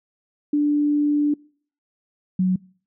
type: tone pair in turn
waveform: sine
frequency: 293.7 / 185.02 Hz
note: D4 / F#3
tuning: 0 / 0 cents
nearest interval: minor sixth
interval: 800 cents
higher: first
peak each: -16 / -16 dBFS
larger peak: neither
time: 0.53-1.34 / 2.39-2.56 s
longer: first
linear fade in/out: 5 ms
effects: noise-tail reverb RT60 0.5 s tail -25 dB re dry